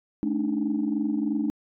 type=tone cluster; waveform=sine; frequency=215.7 / 283.5 / 306.5 Hz; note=A3 / C#4 / D#4; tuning=-34 / +39 / -26 cents; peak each=-27 dBFS; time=0.23-1.5 s; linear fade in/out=0 ms; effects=tanh soft clip ceiling -16 dBFS